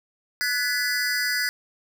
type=tone cluster; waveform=square; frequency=1481 / 1708 / 1989 / 4871 Hz; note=F#6 / G#6 / B6 / D#8; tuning=+1 / +48 / +12 / -38 cents; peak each=-29 dBFS; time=0.41-1.49 s; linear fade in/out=0 ms; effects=none